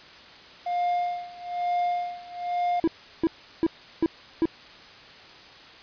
triangle tone with tremolo, 707 Hz, F5, 21 cents sharp, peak -20 dBFS, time 0.66-2.8 s, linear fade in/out 5 ms, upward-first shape sine, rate 1.1 Hz, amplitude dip 90%
triangle tone bursts, 328.3 Hz, E4, 7 cents flat, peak -16 dBFS, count 5, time 2.84-4.455 s, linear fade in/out 0 ms, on 35 ms, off 360 ms
effects white hiss -47 dBFS RMS until 5.82 s + resampled to 11025 Hz

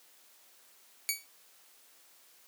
10% pulse tone with exponential decay, 2263 Hz, C#7, 35 cents sharp, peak -16 dBFS, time 1.09-1.26 s, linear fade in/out 0 ms, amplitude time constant 36 ms, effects white hiss -61 dBFS RMS until 2.47 s + high-pass 300 Hz 12 dB/octave

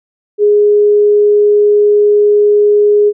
sine tone, 415 Hz, G#4, 1 cent flat, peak -5 dBFS, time 0.38-3.13 s, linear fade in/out 50 ms, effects none

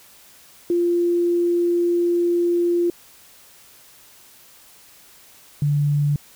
sine tone pair in turn, 346.7 / 145.51 Hz, F4 / D3, -13 / -16 cents, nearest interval octave + minor third, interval 1503 cents, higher first, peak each -16 dBFS, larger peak neither, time 0.7-2.9 / 5.62-6.16 s, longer first, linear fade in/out 2 ms, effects white hiss -49 dBFS RMS until 6.35 s

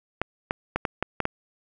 clicks, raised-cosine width 0.5 ms, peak -9 dBFS, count 7, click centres 0.216 / 0.509 / 0.76 / 0.852 / 1.026 / 1.203 / 1.254 s, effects none

